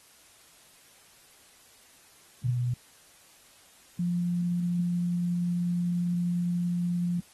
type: tone pair in turn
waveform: sine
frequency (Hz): 122.7 / 174.98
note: B2 / F3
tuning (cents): -11 / +4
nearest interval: tritone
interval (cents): 615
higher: second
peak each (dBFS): -25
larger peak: neither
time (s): 2.44-2.74 / 3.99-7.2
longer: second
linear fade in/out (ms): 5
effects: white hiss -57 dBFS RMS until 7.33 s + AAC 32 kbps